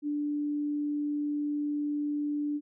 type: tone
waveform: sine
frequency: 293.7 Hz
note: D4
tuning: in tune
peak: -28 dBFS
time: 0.02-2.61 s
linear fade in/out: 50 ms
effects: none